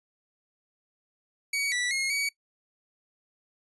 sawtooth tone with pitch steps, 2256 / 1960 / 2154 / 2262 Hz, C#7 / B6 / C7 / C#7, +30 / -14 / +50 / +34 cents, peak -23 dBFS, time 1.53-2.29 s, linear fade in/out 5 ms, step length 190 ms, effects noise-tail reverb RT60 0.1 s tail -21 dB re dry + resampled to 24000 Hz

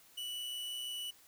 45% pulse tone with amplitude modulation, 2957 Hz, F#7, 2 cents flat, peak -37 dBFS, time 0.17-1.11 s, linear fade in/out 10 ms, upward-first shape sine, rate 126 Hz, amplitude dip 30%, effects white hiss -62 dBFS RMS until 1.27 s

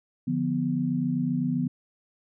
sine chord, B diminished, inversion first, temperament equal, 146.83 / 174.61 / 246.9 Hz, D3 / F3 / B3, 0 / 0 / 0 cents, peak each -30 / -29 / -26 dBFS, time 0.27-1.68 s, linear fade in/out 10 ms, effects none

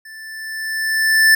square tone with level ramp, 1762 Hz, A6, 2 cents sharp, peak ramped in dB -36 to -8 dBFS, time 0.05-1.35 s, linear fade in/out 5 ms, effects none

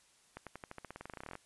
accelerating click train, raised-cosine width 0.5 ms, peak -29 dBFS, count 21, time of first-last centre 0.37-1.354 s, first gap 97 ms, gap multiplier 0.92, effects white hiss -67 dBFS RMS until 1.45 s + resampled to 24000 Hz

